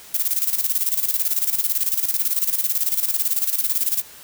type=noise with tremolo; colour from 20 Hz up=violet; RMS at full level=-19 dBFS; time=0.14-4.02 s; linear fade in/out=5 ms; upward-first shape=square; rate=18 Hz; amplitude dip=70%; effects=white hiss -43 dBFS RMS until 4.23 s